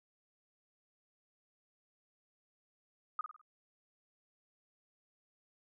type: tone with echo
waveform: sine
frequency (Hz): 1244.5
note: D#6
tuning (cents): 0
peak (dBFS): -32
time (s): 3.19-3.21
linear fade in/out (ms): 2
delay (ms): 51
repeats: 4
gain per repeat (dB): -7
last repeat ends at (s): 3.414
effects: none